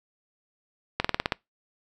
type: slowing click train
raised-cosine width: 0.3 ms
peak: -7 dBFS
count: 7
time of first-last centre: 1-1.322 s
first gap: 45 ms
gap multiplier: 1.07
effects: noise-tail reverb RT60 0.2 s tail -25 dB re dry